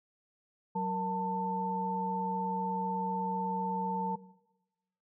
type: tone cluster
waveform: sine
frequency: 186.2 / 467.9 / 892 Hz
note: F#3 / A#4 / A5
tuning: +11 / +6 / +23 cents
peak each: -34 / -39 / -32 dBFS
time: 0.75-4.16 s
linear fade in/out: 10 ms
effects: noise-tail reverb RT60 1.0 s tail -18 dB re dry